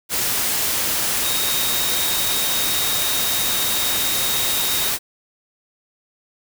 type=tone in noise; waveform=sine; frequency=3739 Hz; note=A#7; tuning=4 cents sharp; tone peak=-25 dBFS; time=1.22-4.92 s; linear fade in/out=50 ms; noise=white; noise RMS=-21 dBFS; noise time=0.09-4.99 s; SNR=-7 dB; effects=none